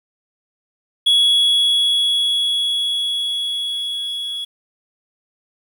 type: tone with level ramp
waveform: triangle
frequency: 3359 Hz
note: G#7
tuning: 19 cents sharp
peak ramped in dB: -9 to -22 dBFS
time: 1.06-4.45 s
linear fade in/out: 10 ms
effects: 8-bit